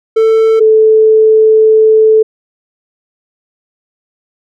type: tone pair in turn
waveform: triangle / sine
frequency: 444.5 / 437.4 Hz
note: A4 / A4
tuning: +18 / -10 cents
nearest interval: unison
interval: 28 cents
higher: first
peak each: -3 dBFS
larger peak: neither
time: 0.16-0.6 / 0.6-2.23 s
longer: second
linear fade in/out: 10 ms
effects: none